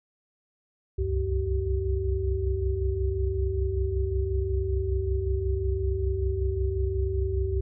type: tone cluster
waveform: sine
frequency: 62.9 / 68.2 / 94.3 / 384.2 Hz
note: B1 / C#2 / F#2 / G4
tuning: +32 / -28 / +33 / -35 cents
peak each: -33 / -27 / -30 / -30 dBFS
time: 0.98-7.61 s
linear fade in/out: 10 ms
effects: none